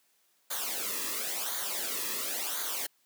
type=noise with flanger; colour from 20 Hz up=white; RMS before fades=-34 dBFS; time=0.5-2.87 s; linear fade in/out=10 ms; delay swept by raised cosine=0.37 to 1.37 ms; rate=0.95 Hz; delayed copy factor=-0.75; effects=white hiss -70 dBFS RMS until 3.05 s + high-pass 200 Hz 12 dB/octave